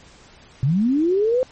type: linear sweep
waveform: sine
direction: up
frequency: 121.6 to 523.3 Hz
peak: -15 dBFS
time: 0.63-1.43 s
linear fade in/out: 0 ms
effects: pink hiss -48 dBFS RMS until 1.51 s + MP3 32 kbps